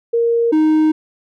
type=tone pair in turn; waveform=sine / triangle; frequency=466.2 / 311.2 Hz; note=A#4 / D#4; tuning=0 / 0 cents; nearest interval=perfect fifth; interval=700 cents; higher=first; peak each=-12 / -8 dBFS; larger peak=second; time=0.13-0.52 / 0.52-0.92 s; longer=second; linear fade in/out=10 ms; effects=none